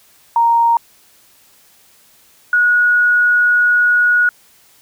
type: tone pair in turn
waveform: sine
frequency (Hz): 931 / 1455.3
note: A#5 / F#6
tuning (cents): -2 / -29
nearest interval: minor sixth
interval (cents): 773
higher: second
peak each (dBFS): -9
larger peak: neither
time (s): 0.36-0.77 / 2.53-4.29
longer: second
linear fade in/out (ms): 2
effects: white hiss -50 dBFS RMS until 4.81 s